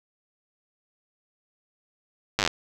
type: slowing click train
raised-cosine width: 0.2 ms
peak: -5 dBFS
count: 9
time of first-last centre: 2.39-2.476 s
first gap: 9 ms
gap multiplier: 1.05
effects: none